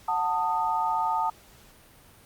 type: tone cluster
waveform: sine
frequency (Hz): 737 / 892 / 1239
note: F#5 / A5 / D#6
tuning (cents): -7 / +23 / -8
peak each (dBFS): -31 / -25 / -30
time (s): 0.08-1.3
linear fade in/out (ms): 5
effects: pink hiss -54 dBFS RMS until 2.25 s + Opus 48 kbps